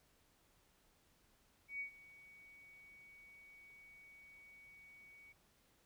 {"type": "tone with ADSR envelope", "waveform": "sine", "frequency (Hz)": 2250, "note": "C#7", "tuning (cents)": 25, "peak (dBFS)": -39, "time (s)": [1.68, 5.33], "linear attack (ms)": 120, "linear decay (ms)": 100, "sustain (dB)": -19, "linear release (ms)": 14, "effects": ["pink hiss -73 dBFS RMS until 5.85 s"]}